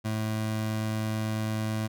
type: tone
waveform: 25% pulse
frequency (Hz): 109.1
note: A2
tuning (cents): -14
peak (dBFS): -24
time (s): 0.04-1.88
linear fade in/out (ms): 20
effects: none